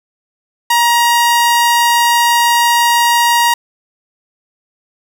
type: tone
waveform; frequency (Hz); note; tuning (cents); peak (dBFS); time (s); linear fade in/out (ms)
sawtooth; 946; A#5; +25; -5; 0.7-3.54; 5
effects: none